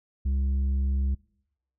triangle tone with tanh clipping, 67.4 Hz, C#2, 48 cents flat, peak -24 dBFS, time 0.25-1.15 s, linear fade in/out 10 ms, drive 10 dB, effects noise-tail reverb RT60 0.8 s tail -24 dB re dry

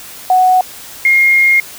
sine tone pair in turn, 740 / 2136 Hz, F#5 / C7, 0 / +35 cents, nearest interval octave + tritone, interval 1835 cents, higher second, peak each -6 dBFS, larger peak neither, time 0.3-0.61 / 1.05-1.6 s, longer second, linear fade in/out 2 ms, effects white hiss -32 dBFS RMS until 1.78 s

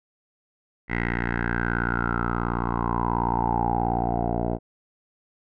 10% pulse tone with low-pass filter sweep, 58.6 Hz, A#1, 10 cents sharp, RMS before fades -25 dBFS, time 0.88-4.59 s, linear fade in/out 50 ms, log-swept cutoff 2000 to 620 Hz, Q 8.4, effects none

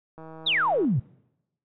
click train, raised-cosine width 1 ms, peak -30 dBFS, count 108, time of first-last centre 0.18-0.849 s, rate 160 Hz
sine exponential sweep, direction down, 3980 to 109.1 Hz, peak -20 dBFS, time 0.46-1 s, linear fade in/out 10 ms
effects noise-tail reverb RT60 0.9 s tail -26 dB re dry

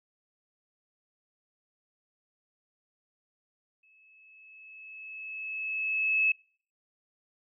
sine tone with exponential growth, 2594 Hz, E7, 28 cents flat, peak -21 dBFS, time 3.83-6.32 s, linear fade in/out 5 ms, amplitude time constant 540 ms, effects noise-tail reverb RT60 0.5 s tail -25 dB re dry

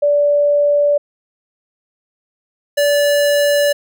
sine / square tone pair in turn, 581 / 578.8 Hz, D5 / D5, -19 / -25 cents, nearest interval unison, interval 6 cents, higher first, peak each -10 / -12 dBFS, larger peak first, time 0.02-0.98 / 2.77-3.73 s, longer neither, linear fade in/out 10 ms, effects none

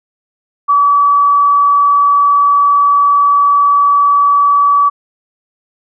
sine tone with frequency modulation, 1145 Hz, D6, 44 cents flat, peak -6 dBFS, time 0.68-4.9 s, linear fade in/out 20 ms, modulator 37.7 Hz, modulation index 0.25, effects none

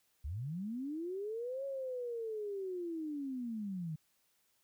sine linear two-way sweep, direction up then down, 61.7 to 554.4 to 150.2 Hz, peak -37 dBFS, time 0.24-3.96 s, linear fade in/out 10 ms, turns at 1.65 s, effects white hiss -75 dBFS RMS until 4.63 s

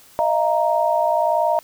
sine chord, Eb suspended second, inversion none, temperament equal with one note detuned, 622.3 / 683.3 / 932.3 Hz, Eb5 / F5 / Bb5, 0 / -38 / 0 cents, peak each -20 dBFS, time 0.19-1.59 s, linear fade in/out 0 ms, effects white hiss -49 dBFS RMS until 1.63 s

